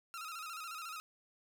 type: tone with vibrato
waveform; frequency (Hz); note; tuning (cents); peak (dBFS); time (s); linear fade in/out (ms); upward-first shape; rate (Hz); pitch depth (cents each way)
sawtooth; 1310; E6; -11; -39; 0.14-1; 0; square; 14; 69
effects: none